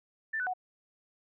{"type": "tone with pitch steps", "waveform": "sine", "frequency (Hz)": [1773, 1493, 737], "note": ["A6", "F#6", "F#5"], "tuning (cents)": [13, 15, -7], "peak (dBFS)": -30, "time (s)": [0.33, 0.537], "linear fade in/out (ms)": 10, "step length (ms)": 69, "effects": []}